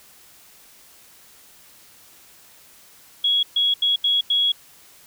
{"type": "tone bursts at uneven times", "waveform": "sine", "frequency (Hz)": 3333, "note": "G#7", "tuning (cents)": 5, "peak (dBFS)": -16, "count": 5, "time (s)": [[3.24, 3.43], [3.56, 3.74], [3.82, 3.96], [4.04, 4.21], [4.3, 4.52]], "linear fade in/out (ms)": 5, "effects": ["white hiss -50 dBFS RMS until 5.06 s"]}